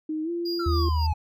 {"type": "tone with pitch glide", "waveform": "sine", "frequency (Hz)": [311.1, 343.2], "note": ["D#4", "F4"], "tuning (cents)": [0, -30], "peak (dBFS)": -26, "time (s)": [0.09, 0.89], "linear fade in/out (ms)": 5, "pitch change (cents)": 170, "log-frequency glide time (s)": [0.23, 0.3]}
{"type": "tone with tremolo", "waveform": "triangle", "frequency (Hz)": 4838, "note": "D#8", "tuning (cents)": -49, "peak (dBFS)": -29, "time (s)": [0.45, 1.07], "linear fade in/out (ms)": 10, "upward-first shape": "sine", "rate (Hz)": 3.6, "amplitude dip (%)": 70}
{"type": "exponential sweep", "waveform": "triangle", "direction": "down", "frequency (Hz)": [1396.9, 830], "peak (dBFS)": -28, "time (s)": [0.59, 1.14], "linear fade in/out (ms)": 10}
{"type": "tone", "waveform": "sine", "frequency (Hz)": 78.5, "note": "D#2", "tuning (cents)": 16, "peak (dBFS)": -21, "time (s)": [0.66, 1.13], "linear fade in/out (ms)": 5}
{"effects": []}